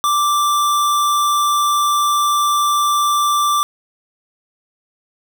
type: tone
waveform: square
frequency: 1174.7 Hz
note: D6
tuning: in tune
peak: -14 dBFS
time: 0.04-3.63 s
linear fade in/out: 0 ms
effects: none